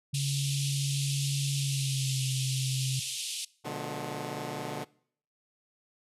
sine tone with pitch glide, 139.6 to 131.76 Hz, C#3 to C3, +13 to +12 cents, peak -28 dBFS, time 0.13-3 s, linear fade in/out 10 ms, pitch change -101 cents, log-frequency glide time 1.56-2.24 s
pink band-pass noise, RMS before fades -36 dBFS, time 0.14-3.45 s, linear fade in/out 5 ms, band 2700 to 11000 Hz, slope 48 dB/octave
10% pulse chord, B diminished seventh, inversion none, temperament just, 123.47 / 148.16 / 177.8 / 213.4 Hz, B2 / D3 / F3 / Ab3, 0 / +16 / +31 / +47 cents, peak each -32 / -30 / -35 / -34 dBFS, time 3.64-4.85 s, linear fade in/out 20 ms
effects noise-tail reverb RT60 0.6 s tail -23 dB re dry + resampled to 32000 Hz

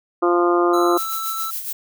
harmonic tone, 174.4 Hz, F3, 2 cents flat, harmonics 2 / 3 / 4 / 5 / 6 / 7 / 8, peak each -16 / -25 / -23 / -30 / -25 / -22 / -33 dBFS, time 0.22-0.98 s, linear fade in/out 10 ms
square tone, 1321 Hz, E6, 3 cents sharp, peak -26 dBFS, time 0.73-1.51 s, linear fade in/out 10 ms
violet noise with tremolo, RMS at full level -26 dBFS, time 0.97-1.73 s, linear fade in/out 5 ms, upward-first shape sine, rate 7.2 Hz, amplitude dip 55%
effects none

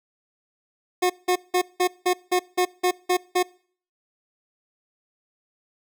25% pulse tone bursts, 362.1 Hz, F#4, 37 cents flat, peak -14 dBFS, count 10, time 1.02-3.43 s, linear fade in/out 10 ms, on 79 ms, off 180 ms, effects noise-tail reverb RT60 0.5 s tail -24 dB re dry

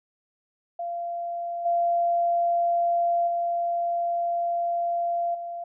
sine tone with level steps, 689 Hz, F5, 24 cents flat, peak -28 / -20 / -23 / -31 dBFS, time 0.79-5.64 s, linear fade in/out 5 ms, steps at 1.65 / 3.27 / 5.34 s, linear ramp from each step 10 ms, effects none

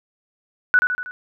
sine tone with echo, 1481 Hz, F#6, 1 cent sharp, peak -10 dBFS, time 0.74-0.79 s, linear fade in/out 0 ms, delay 80 ms, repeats 4, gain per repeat -5 dB, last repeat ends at 1.11 s, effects none

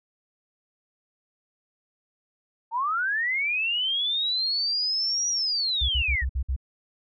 sine linear two-way sweep, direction up then down, 880 to 5820 to 1743 Hz, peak -23 dBFS, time 2.71-6.25 s, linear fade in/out 50 ms, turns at 5.29 s
sine tone bursts, 65.41 Hz, C2, in tune, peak -23 dBFS, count 6, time 5.81-6.564 s, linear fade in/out 10 ms, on 79 ms, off 56 ms
effects none

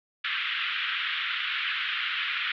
white band-pass noise, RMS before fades -30 dBFS, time 0.24-2.52 s, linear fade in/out 5 ms, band 1300 to 3400 Hz, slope 48 dB/octave, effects none

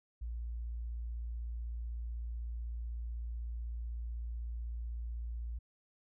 sine tone, 58 Hz, A#1, 8 cents flat, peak -37 dBFS, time 0.21-5.59 s, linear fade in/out 10 ms, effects none

